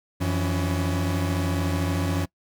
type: tone cluster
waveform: 40% pulse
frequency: 89.9 / 166.1 / 281.4 Hz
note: F#2 / E3 / C#4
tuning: -49 / +13 / +26 cents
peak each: -24 / -29 / -28 dBFS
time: 0.2-2.26 s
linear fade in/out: 20 ms
effects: noise-tail reverb RT60 0.1 s tail -23 dB re dry